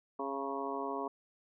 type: harmonic tone with a mistuned harmonic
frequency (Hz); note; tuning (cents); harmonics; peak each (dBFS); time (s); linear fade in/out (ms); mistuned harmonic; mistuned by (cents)
137.5; C#3; -14; 2 / 3 / 4 / 5 / 6 / 7 / 8; -42 / -40 / -46 / -42 / -48 / -41 / -42; 0.19-1.08; 5; 6; +75
effects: none